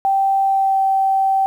sine tone with pitch glide, 780 to 774.2 Hz, G5 to G5, -9 to -22 cents, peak -13 dBFS, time 0.05-1.46 s, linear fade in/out 0 ms, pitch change -13 cents, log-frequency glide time 0.44-0.79 s, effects 8-bit

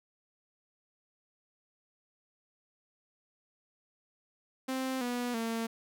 sawtooth tone with pitch steps, 261.6 / 244.1 / 227.7 Hz, C4 / B3 / A#3, 0 / -20 / -40 cents, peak -28 dBFS, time 4.68-5.67 s, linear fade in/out 10 ms, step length 330 ms, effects none

